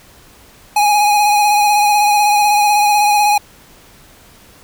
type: tone with vibrato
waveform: square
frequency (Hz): 830.6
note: G#5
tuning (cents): 0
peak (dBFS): -10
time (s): 0.76-3.38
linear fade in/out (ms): 5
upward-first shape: triangle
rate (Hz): 16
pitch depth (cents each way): 34
effects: pink hiss -44 dBFS RMS until 4.63 s